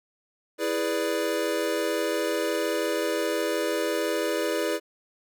square chord, E dominant seventh, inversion none, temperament equal, 329.6 / 415.3 / 493.9 / 587.3 Hz, E4 / G#4 / B4 / D5, 0 / 0 / 0 / 0 cents, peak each -31 dBFS, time 0.58-4.8 s, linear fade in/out 50 ms, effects none

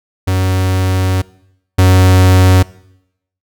45% pulse tone pair in turn, 93.5 / 92.85 Hz, F#2 / F#2, +19 / +7 cents, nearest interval unison, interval 12 cents, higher first, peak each -11 / -5 dBFS, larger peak second, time 0.27-1.22 / 1.78-2.63 s, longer first, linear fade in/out 10 ms, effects noise-tail reverb RT60 0.8 s tail -22 dB re dry

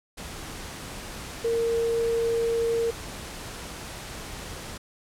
sine tone in noise, 461.8 Hz, A#4, 16 cents flat, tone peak -22 dBFS, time 1.44-2.91 s, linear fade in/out 10 ms, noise pink, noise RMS -38 dBFS, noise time 0.17-4.78 s, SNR +13 dB, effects low-pass 11000 Hz 12 dB/octave

